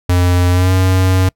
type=tone with pitch glide; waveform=square; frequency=89.2 to 93.26 Hz; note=F2 to F#2; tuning=+37 to +14 cents; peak=-10 dBFS; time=0.09-1.29 s; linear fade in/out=5 ms; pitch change=+77 cents; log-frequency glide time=0.51-0.72 s; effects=noise-tail reverb RT60 0.1 s tail -25 dB re dry